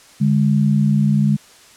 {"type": "tone pair together", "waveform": "sine", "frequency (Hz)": [145.88, 206.3], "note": ["D3", "G#3"], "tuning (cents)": [-11, -11], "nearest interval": "tritone", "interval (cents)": 600, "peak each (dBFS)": -15, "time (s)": [0.2, 1.37], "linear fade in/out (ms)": 20, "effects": ["white hiss -46 dBFS RMS until 1.76 s", "low-pass 9000 Hz 12 dB/octave"]}